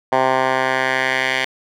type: tone with band-pass filter sweep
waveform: 10% pulse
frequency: 130.81 Hz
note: C3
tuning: in tune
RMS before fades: -18 dBFS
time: 0.12-1.45 s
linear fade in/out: 5 ms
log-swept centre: 930 to 2400 Hz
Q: 1.8
effects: none